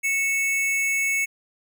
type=tone pair together; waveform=square; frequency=2211 / 2637 Hz; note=C#7 / E7; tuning=-5 / 0 cents; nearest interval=minor third; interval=305 cents; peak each=-22 / -31 dBFS; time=0.03-1.26 s; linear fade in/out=20 ms; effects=none